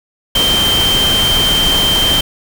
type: tone in noise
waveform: sine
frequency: 3136 Hz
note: G7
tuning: in tune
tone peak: -11 dBFS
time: 0.35-2.21 s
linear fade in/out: 5 ms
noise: pink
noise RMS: -17 dBFS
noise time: 0.35-2.21 s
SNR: +3 dB
effects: none